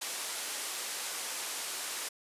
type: low-pass noise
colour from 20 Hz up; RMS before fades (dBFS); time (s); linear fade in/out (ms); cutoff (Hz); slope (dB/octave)
white; -38; 0.01-2.09; 10; 11000; 24
effects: high-pass 400 Hz 12 dB/octave + resampled to 32000 Hz